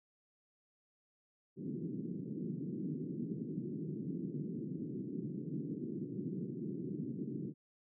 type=band-pass noise; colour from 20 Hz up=pink; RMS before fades=-41 dBFS; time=1.56-7.54 s; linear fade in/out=50 ms; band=140 to 370 Hz; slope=48 dB/octave; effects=none